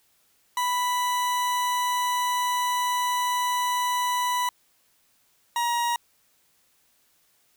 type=tone pair in turn; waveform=40% pulse; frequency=987.8 / 948.5 Hz; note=B5 / A#5; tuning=0 / +30 cents; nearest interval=minor second; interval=70 cents; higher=first; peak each=-22 / -22 dBFS; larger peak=neither; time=0.57-4.49 / 5.56-5.96 s; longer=first; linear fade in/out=2 ms; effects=white hiss -65 dBFS RMS until 7.56 s